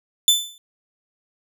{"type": "tone with exponential decay", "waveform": "sawtooth", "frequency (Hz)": 3520, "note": "A7", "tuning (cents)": 0, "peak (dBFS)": -6, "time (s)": [0.28, 0.58], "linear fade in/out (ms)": 1, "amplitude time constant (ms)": 64, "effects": []}